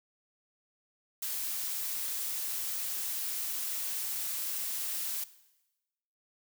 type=noise; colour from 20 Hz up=blue; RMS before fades=-35 dBFS; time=1.22-5.24 s; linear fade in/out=5 ms; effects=noise-tail reverb RT60 1.0 s tail -17 dB re dry